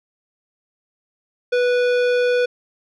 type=tone with hard clipping; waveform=triangle; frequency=491.8 Hz; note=B4; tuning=7 cents flat; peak=-17 dBFS; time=1.52-2.46 s; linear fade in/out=10 ms; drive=18 dB; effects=resampled to 22050 Hz